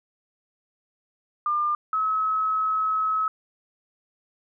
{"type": "tone pair in turn", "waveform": "sine", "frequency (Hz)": [1200, 1285.9], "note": ["D6", "E6"], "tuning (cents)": [37, -43], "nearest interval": "minor second", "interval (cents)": 120, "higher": "second", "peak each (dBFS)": -21, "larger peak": "neither", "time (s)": [[1.46, 1.75], [1.93, 3.28]], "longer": "second", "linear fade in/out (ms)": 2, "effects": []}